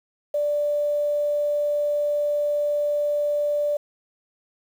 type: tone with quantisation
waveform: sine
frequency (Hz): 587.3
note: D5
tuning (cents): 0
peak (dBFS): -20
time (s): 0.34-3.77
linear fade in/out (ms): 5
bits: 8
effects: none